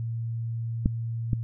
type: clicks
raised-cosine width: 5 ms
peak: -8 / -13 dBFS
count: 2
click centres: 0.859 / 1.332 s
effects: added 115 Hz sine -28 dBFS peak until 1.43 s